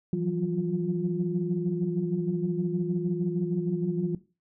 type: tone cluster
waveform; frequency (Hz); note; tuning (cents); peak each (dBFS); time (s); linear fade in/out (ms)
sine; 166.3 / 179.3 / 185.7 / 352.8; E3 / F3 / F#3 / F4; +16 / +46 / +7 / +18; -30; 0.13-4.15; 2
effects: noise-tail reverb RT60 0.3 s tail -17 dB re dry + tanh soft clip ceiling -14 dBFS